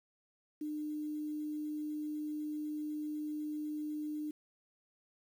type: tone with quantisation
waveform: sine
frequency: 302 Hz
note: D4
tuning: 48 cents sharp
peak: -36 dBFS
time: 0.61-4.31 s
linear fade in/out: 5 ms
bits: 10
effects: none